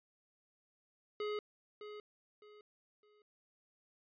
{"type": "tone with echo", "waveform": "square", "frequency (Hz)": 419.8, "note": "G#4", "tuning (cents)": 19, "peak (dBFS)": -37, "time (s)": [1.2, 1.39], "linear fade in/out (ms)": 2, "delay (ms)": 610, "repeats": 3, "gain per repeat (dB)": -10, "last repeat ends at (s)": 3.22, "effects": ["resampled to 11025 Hz"]}